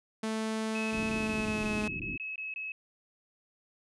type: tone with pitch glide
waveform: sawtooth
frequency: 220 to 211.9 Hz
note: A3 to G#3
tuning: 0 to +35 cents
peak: -27 dBFS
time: 0.23-1.88 s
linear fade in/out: 5 ms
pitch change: -65 cents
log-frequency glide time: 1.1-1.77 s
type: tone bursts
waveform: sine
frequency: 2576 Hz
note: E7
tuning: 41 cents flat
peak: -35 dBFS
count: 11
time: 0.75-2.72 s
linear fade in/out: 2 ms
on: 160 ms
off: 21 ms
type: low-pass noise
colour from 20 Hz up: white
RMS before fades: -40 dBFS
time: 0.92-2.17 s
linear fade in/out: 10 ms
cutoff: 340 Hz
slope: 48 dB/octave
effects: resampled to 24000 Hz